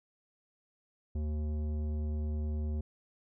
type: tone with tanh clipping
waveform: sine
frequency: 75.8 Hz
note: D#2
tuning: 45 cents flat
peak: -33 dBFS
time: 1.15-2.81 s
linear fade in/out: 5 ms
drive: 13 dB
effects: none